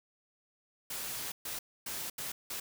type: noise bursts at uneven times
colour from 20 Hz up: white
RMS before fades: -39 dBFS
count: 5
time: 0.9-1.32 / 1.45-1.59 / 1.86-2.1 / 2.18-2.32 / 2.5-2.6 s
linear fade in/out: 5 ms
effects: none